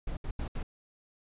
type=noise bursts at uneven times; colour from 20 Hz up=brown; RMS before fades=-34 dBFS; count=4; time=0.07-0.17 / 0.24-0.31 / 0.39-0.48 / 0.55-0.63 s; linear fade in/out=5 ms; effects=resampled to 8000 Hz